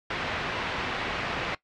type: low-pass noise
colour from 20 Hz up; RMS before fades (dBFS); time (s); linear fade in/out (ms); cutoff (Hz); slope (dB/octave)
white; -31; 0.1-1.55; 5; 2500; 12
effects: noise-tail reverb RT60 0.1 s tail -18 dB re dry + low-pass 4000 Hz 12 dB/octave

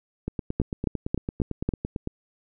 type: two click trains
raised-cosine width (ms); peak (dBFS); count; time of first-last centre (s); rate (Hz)
3; -15 / -10; 17 / 5; 0.28-2.074 / 0.6-1.69; 8.92 / 3.67
effects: none

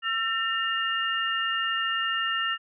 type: tone cluster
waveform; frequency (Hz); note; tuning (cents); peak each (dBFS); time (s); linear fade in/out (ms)
sine; 1346 / 1811 / 2824; E6 / A6 / F7; +36 / +49 / +19; -29; 0.02-2.58; 50
effects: none

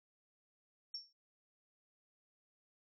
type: tone with exponential decay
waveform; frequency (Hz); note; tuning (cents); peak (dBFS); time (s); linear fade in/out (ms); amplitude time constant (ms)
sine; 5470; F8; -37; -38; 0.94-1.13; 5; 40
effects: none

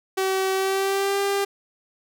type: tone with pitch glide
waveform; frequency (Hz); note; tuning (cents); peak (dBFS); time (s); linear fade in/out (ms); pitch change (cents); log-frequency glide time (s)
sawtooth; 381.5 to 398.2; G4 to G4; -47 to +27; -17; 0.17-1.45; 10; +74; 0.53-1.19
effects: none

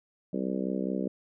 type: harmonic tone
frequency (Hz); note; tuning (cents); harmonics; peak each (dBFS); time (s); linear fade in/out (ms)
64.7; C2; -19; 3 / 4 / 5 / 6 / 7 / 8 / 9; -32 / -34 / -36 / -38 / -39 / -40 / -41; 0.33-1.08; 5
effects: none

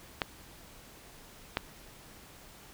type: clicks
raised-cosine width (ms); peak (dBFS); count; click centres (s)
0.3; -12; 2; 0.218 / 1.571
effects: pink hiss -53 dBFS RMS until 2.73 s

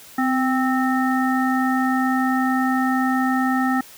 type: harmonic tone with a mistuned harmonic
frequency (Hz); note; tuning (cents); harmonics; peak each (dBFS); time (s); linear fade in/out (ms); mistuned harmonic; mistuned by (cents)
262.2; C4; +4; 1 / 3 / 5 / 7; -19 / -24 / -26 / -27; 0.18-3.81; 5; 1; -29
effects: white hiss -44 dBFS RMS until 3.97 s

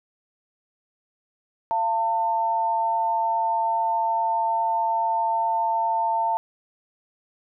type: tone pair together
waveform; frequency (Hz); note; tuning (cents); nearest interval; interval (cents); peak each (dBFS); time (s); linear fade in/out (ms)
sine; 685 / 898.8; F5 / A5; -34 / +37; perfect fourth; 471; -27 / -21; 1.71-6.37; 0
effects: none

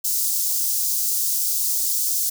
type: high-pass noise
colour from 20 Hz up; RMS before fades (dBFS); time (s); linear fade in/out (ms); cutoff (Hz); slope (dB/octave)
white; -22; 0.04-2.3; 10; 5200; 24
effects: none

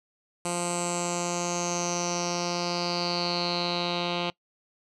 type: tone with low-pass filter sweep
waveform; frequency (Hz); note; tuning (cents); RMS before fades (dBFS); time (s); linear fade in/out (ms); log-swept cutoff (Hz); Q
10% pulse; 174.61; F3; 0; -29; 0.45-4.3; 2; 8600 to 3500; 7.8
effects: noise-tail reverb RT60 0.1 s tail -22 dB re dry

